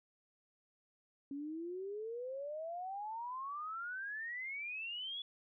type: exponential sweep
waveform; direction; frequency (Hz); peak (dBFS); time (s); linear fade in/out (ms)
sine; up; 274.4 to 3434; -40; 1.31-5.22; 2
effects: none